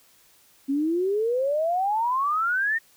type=exponential sweep; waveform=sine; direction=up; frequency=267.9 to 1864.7 Hz; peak=-21 dBFS; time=0.68-2.79 s; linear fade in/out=20 ms; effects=white hiss -58 dBFS RMS until 2.96 s